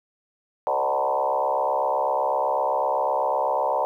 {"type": "tone with frequency modulation", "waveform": "sine", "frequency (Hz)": 747, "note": "F#5", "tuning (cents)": 16, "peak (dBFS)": -20, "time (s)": [0.67, 3.85], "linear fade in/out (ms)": 0, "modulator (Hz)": 67.9, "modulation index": 3.6, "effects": ["10-bit"]}